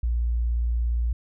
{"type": "tone", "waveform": "sine", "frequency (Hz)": 58.6, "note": "A#1", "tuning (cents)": 10, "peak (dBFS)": -21, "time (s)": [0.03, 1.13], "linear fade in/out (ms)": 5, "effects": []}